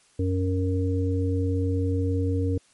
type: harmonic tone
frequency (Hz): 92.9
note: F#2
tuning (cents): +7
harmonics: 1 / 3 / 5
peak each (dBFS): -23 / -28 / -30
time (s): 0.19-2.58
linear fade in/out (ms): 5
effects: white hiss -60 dBFS RMS until 2.73 s + MP3 48 kbps